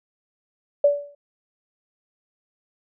sine tone with exponential decay, 576 Hz, D5, 34 cents flat, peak -10 dBFS, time 0.84-1.15 s, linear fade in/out 5 ms, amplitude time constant 66 ms, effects none

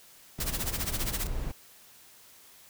brown noise, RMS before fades -34 dBFS, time 0.38-1.52 s, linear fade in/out 10 ms
white noise with tremolo, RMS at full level -31 dBFS, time 0.4-1.27 s, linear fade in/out 2 ms, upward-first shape sine, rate 15 Hz, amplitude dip 85%
effects white hiss -55 dBFS RMS until 2.69 s

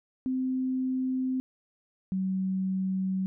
sine tone pair in turn, 258.7 / 189.12 Hz, C4 / F#3, -19 / +38 cents, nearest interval perfect fourth, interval 543 cents, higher first, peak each -26 dBFS, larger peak neither, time 0.26-1.4 / 2.12-3.26 s, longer neither, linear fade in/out 0 ms, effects none

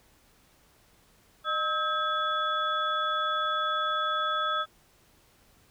sine tone cluster, 613 / 1289 / 1593 / 3413 Hz, D#5 / E6 / G6 / G#7, -26 / -39 / +27 / +47 cents, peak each -36 / -27 / -35 / -34 dBFS, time 1.44-4.66 s, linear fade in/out 50 ms, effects pink hiss -62 dBFS RMS until 5.7 s

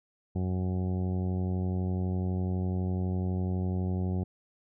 harmonic tone, 92 Hz, F#2, 9 cents flat, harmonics 1 / 2 / 3 / 4 / 5 / 6 / 7 / 8 / 9, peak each -29 / -32 / -42 / -40 / -48 / -50 / -52 / -48 / -54 dBFS, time 0.35-4.24 s, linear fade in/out 10 ms, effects none

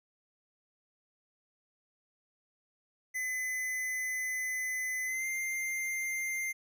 square tone with pitch glide, 2025 to 2098 Hz, B6 to C7, +43 to +4 cents, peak -33 dBFS, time 3.14-6.53 s, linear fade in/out 20 ms, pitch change +61 cents, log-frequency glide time 5.06-5.26 s, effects none

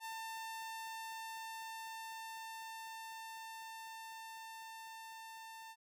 sawtooth tone with level ramp, 896 Hz, A5, 31 cents sharp, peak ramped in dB -39 to -46 dBFS, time 0-5.76 s, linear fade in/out 50 ms, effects none

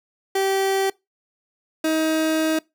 30% pulse tone pair in turn, 387.6 / 316.5 Hz, G4 / D#4, -20 / +30 cents, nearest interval major third, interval 350 cents, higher first, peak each -16 / -16 dBFS, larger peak neither, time 0.35-0.9 / 1.84-2.59 s, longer second, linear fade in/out 5 ms, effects noise-tail reverb RT60 0.2 s tail -23 dB re dry

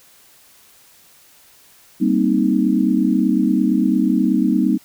sine chord, C minor seventh, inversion second, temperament equal, 196 / 233.1 / 261.6 / 311.1 Hz, G3 / Bb3 / C4 / Eb4, 0 / 0 / 0 / 0 cents, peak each -19 dBFS, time 2-4.78 s, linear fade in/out 20 ms, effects white hiss -50 dBFS RMS until 4.84 s

